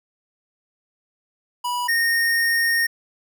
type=tone pair in turn; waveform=square; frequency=978 / 1846.2 Hz; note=B5 / A#6; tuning=-17 / -17 cents; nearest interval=major seventh; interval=1100 cents; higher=second; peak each=-23 / -18 dBFS; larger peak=second; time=1.64-1.88 / 1.88-2.87 s; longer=second; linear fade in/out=10 ms; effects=none